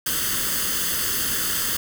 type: noise with comb filter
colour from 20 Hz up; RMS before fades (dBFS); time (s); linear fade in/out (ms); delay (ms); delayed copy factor
white; -24; 0.06-1.77; 5; 0.63; +0.75
effects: none